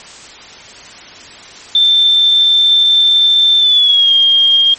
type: tone with pitch glide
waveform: sine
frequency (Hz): 3558 to 3225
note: A7 to G7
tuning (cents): +19 to +48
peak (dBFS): -6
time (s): 1.75-4.74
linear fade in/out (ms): 2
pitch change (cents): -171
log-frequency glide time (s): 3.59-4.12
effects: white hiss -34 dBFS RMS until 4.78 s + MP3 32 kbps